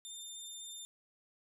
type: tone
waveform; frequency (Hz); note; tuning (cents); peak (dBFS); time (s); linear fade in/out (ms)
20% pulse; 3604; A7; +41; -39; 0.05-0.85; 0
effects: none